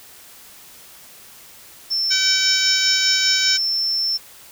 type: tone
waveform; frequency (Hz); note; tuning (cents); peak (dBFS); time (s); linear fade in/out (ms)
sine; 5360; E8; +28; -18; 1.9-4.18; 20
type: harmonic tone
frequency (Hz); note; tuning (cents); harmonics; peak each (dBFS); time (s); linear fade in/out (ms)
765; G5; -42; 2 / 3 / 4 / 5 / 6 / 7 / 8 / 9; -25 / -25 / -27 / -24 / -28 / -27 / -29 / -27; 2.1-3.58; 20
effects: white hiss -44 dBFS RMS until 4.51 s